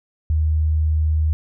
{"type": "tone", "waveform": "sine", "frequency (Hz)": 77.78, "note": "D#2", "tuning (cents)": 0, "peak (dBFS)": -15, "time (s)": [0.3, 1.33], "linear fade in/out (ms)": 0, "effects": []}